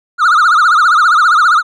triangle tone with vibrato, 1318.5 Hz, E6, in tune, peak -4 dBFS, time 0.18-1.63 s, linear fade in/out 50 ms, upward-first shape triangle, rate 15 Hz, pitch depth 210 cents each way, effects resampled to 22050 Hz

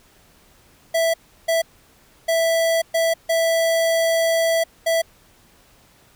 square tone bursts at uneven times, 659.3 Hz, E5, in tune, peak -17 dBFS, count 6, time 0.94-1.14 / 1.48-1.62 / 2.28-2.82 / 2.94-3.14 / 3.29-4.64 / 4.86-5.02 s, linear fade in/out 10 ms, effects pink hiss -54 dBFS RMS until 6.15 s

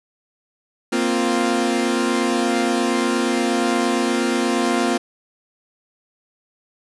sawtooth chord, Bb suspended second, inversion none, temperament equal, 233.1 / 261.6 / 349.2 Hz, Bb3 / C4 / F4, 0 / 0 / 0 cents, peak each -18 dBFS, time 0.92-4.98 s, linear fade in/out 10 ms, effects resampled to 24000 Hz + 8-bit

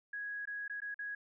sine tone with dropouts, 1661.2 Hz, G#6, in tune, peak -38 dBFS, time 0.13-1.15 s, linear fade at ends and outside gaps 5 ms, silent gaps 0.455-0.473 / 0.68-0.697 / 0.804-0.818 / 0.944-0.99 s, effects none

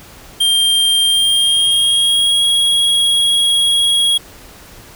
square tone with pitch glide, 3186 to 3306 Hz, G7 to G#7, +27 to -9 cents, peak -11 dBFS, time 0.4-4.18 s, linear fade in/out 10 ms, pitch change +64 cents, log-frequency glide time 1.06-2.44 s, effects pink hiss -39 dBFS RMS until 4.95 s

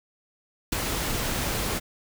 pink noise with ADSR envelope, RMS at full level -23 dBFS, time 0.72-1.8 s, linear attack 8 ms, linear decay 10 ms, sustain -5 dB, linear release 27 ms, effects none

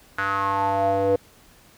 square tone with band-pass filter sweep, 98.2 Hz, G2, 4 cents sharp, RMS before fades -22 dBFS, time 0.18-1.16 s, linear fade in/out 5 ms, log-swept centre 1500 to 490 Hz, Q 5.5, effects pink hiss -53 dBFS RMS until 1.77 s

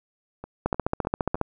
two click trains, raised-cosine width 1 ms, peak -9 / -22 dBFS, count 12 / 4, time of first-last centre 0.66-1.413 / 0.44-1.355 s, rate 14.6 / 3.28 Hz, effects none

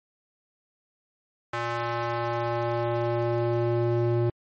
square tone with band-pass filter sweep, 118.2 Hz, A#2, 24 cents sharp, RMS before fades -26 dBFS, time 1.53-4.3 s, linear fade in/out 5 ms, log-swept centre 1300 to 290 Hz, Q 1.1, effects MP3 32 kbps

